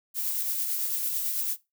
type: noise with tremolo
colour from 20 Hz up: violet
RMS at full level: -28 dBFS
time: 0.14-1.57 s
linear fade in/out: 50 ms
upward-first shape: sine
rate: 9 Hz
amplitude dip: 30%
effects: noise-tail reverb RT60 0.2 s tail -17 dB re dry